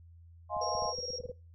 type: chord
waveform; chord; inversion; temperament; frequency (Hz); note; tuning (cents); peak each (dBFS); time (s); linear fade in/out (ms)
sine; F minor seventh; third; just; 628.6 / 698.5 / 838.1 / 1047.7; Eb5 / F5 / Ab5 / C6; +18 / 0 / +16 / +2; -37; 0.49-0.94; 50
type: clicks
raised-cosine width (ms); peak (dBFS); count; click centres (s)
5; -36; 9; 0.567 / 0.752 / 0.823 / 0.855 / 0.987 / 1.104 / 1.203 / 1.255 / 1.297
type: tone bursts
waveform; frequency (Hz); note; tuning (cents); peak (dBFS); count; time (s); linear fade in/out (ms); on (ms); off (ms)
sine; 496.9; B4; +11; -37; 14; 0.61-1.318; 5; 32; 20
type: tone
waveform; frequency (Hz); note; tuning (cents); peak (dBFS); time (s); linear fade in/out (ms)
sine; 5588; F8; 0; -37; 0.61-1.19; 10
effects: noise-tail reverb RT60 0.3 s tail -20 dB re dry + added 84 Hz sine -52 dBFS peak until 1.54 s